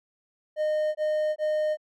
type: tone bursts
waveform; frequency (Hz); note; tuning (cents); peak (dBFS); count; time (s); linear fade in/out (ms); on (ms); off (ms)
triangle; 613; D#5; -26; -21; 3; 0.56-1.772; 50; 390; 21
effects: none